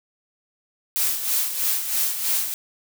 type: noise with tremolo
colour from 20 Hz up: blue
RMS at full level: -21 dBFS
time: 0.96-2.54 s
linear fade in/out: 0 ms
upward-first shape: sine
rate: 3.1 Hz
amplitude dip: 60%
effects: none